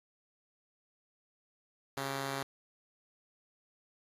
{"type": "tone pair together", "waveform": "5% pulse", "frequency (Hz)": [136.98, 388.9], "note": ["C#3", "G4"], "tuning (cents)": [-20, -14], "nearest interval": "octave + tritone", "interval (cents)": 1806, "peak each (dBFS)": [-24, -34], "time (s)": [1.97, 2.43], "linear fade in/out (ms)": 2, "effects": ["resampled to 32000 Hz"]}